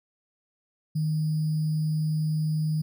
sine tone with sample-and-hold, 155.2 Hz, D#3, 4 cents flat, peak -23 dBFS, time 0.95-2.82 s, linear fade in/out 10 ms, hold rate 4900 Hz, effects none

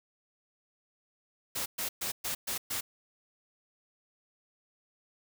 white noise bursts, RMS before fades -34 dBFS, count 6, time 1.55-2.81 s, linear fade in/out 10 ms, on 110 ms, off 120 ms, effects none

